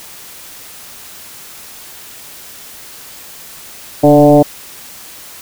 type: tone with frequency modulation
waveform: sine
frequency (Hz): 440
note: A4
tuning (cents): 0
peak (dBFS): -3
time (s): 4.03-4.43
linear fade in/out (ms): 10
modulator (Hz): 148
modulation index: 1.8
effects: white hiss -34 dBFS RMS until 5.41 s